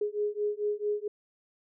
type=beating tone pair; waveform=sine; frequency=414.4 / 418.9 Hz; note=G#4 / G#4; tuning=-4 / +15 cents; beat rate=4.5 Hz; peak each=-31 dBFS; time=0.01-1.08 s; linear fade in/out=5 ms; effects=none